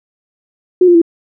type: tone with pitch steps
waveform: sine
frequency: 363.6 / 349.2 / 335.4 Hz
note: F#4 / F4 / E4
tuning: -30 / 0 / +30 cents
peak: -4 dBFS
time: 0.81-1.017 s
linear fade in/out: 5 ms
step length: 69 ms
effects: none